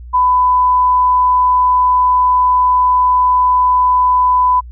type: tone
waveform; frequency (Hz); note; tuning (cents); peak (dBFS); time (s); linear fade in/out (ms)
sine; 1000; B5; +21; -8; 0.13-4.61; 20
effects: added 60 Hz sine -29 dBFS peak until 4.71 s